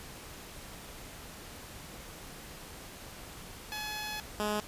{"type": "tone pair in turn", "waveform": "10% pulse", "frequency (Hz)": [850, 210.1], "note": ["G#5", "G#3"], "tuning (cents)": [40, 20], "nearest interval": "2 octaves", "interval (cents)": 2420, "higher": "first", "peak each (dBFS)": [-28, -22], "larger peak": "second", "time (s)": [[3.72, 4.2], [4.4, 4.6]], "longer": "first", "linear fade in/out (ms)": 0, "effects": ["pink hiss -47 dBFS RMS until 4.67 s", "resampled to 32000 Hz"]}